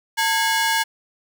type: ring-modulated tone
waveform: sawtooth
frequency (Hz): 1271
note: D#6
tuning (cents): +36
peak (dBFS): -11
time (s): 0.17-0.84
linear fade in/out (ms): 20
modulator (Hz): 372
effects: none